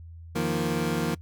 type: chord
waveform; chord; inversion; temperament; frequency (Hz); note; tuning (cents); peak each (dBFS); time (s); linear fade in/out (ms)
25% pulse; Eb suspended second; none; equal; 155.56 / 174.61 / 233.1; Eb3 / F3 / Bb3; 0 / 0 / 0; -26; 0.35-1.15; 10
effects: noise-tail reverb RT60 0.1 s tail -22 dB re dry + added 83 Hz sine -41 dBFS peak until 1.21 s